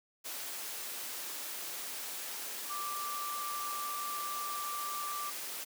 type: tone in noise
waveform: sine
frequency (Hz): 1174.7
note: D6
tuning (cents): 0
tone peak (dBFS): -37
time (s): 2.69-5.31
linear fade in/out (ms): 20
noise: white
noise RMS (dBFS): -41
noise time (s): 0.24-5.65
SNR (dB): +1
effects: high-pass 300 Hz 12 dB/octave